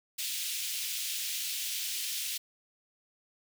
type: high-pass noise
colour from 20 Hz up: pink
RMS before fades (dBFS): -35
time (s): 0.18-2.38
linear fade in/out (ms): 10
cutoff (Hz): 2700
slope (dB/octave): 24
effects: none